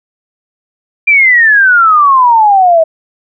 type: exponential sweep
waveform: sine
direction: down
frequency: 2394 to 633 Hz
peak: -3 dBFS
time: 1.07-2.84 s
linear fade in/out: 10 ms
effects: none